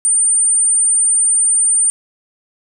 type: tone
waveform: sine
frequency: 8990 Hz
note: C#9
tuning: 23 cents sharp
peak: -10 dBFS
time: 0.05-1.9 s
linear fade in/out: 0 ms
effects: none